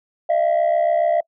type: tone pair together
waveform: sine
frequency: 614 / 681.1 Hz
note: D#5 / F5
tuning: -23 / -44 cents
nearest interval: major second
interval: 179 cents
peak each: -17 / -15 dBFS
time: 0.29-1.21 s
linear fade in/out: 10 ms
effects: noise-tail reverb RT60 0.1 s tail -25 dB re dry + tanh soft clip ceiling -12 dBFS